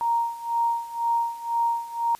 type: tone with tremolo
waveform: sine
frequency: 932.3 Hz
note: A#5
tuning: in tune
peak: -19 dBFS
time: 0.01-2.15 s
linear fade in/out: 0 ms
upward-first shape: sine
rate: 2 Hz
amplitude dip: 85%
effects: white hiss -52 dBFS RMS until 2.19 s + resampled to 32000 Hz